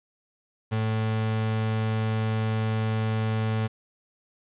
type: tone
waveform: 35% pulse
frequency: 110 Hz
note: A2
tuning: in tune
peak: -22 dBFS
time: 0.71-3.68 s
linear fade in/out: 20 ms
effects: resampled to 8000 Hz + 9-bit